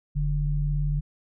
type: tone pair together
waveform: sine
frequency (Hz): 43.06 / 146.83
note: F1 / D3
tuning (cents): -24 / 0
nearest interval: octave + major sixth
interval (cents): 2124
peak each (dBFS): -25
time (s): 0.15-1.01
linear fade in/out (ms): 20
effects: none